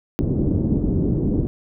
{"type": "low-pass noise", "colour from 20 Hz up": "white", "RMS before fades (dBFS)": -20, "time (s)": [0.19, 1.47], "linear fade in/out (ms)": 0, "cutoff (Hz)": 320, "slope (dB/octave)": 24, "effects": []}